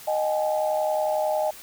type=tone cluster; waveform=sine; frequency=619 / 773 / 844 Hz; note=D#5 / G5 / G#5; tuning=-9 / -24 / +28 cents; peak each=-23 / -29 / -29 dBFS; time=0.07-1.51 s; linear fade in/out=10 ms; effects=white hiss -44 dBFS RMS until 1.62 s